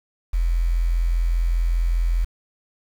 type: tone with quantisation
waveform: sine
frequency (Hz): 42.51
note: F1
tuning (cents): -46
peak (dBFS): -17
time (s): 0.33-2.25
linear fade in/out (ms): 10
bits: 7
effects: none